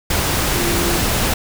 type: tone in noise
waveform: sine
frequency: 345 Hz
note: F4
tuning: 21 cents flat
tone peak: -22 dBFS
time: 0.55-0.98 s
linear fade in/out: 5 ms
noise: pink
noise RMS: -18 dBFS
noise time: 0.1-1.34 s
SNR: -7 dB
effects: none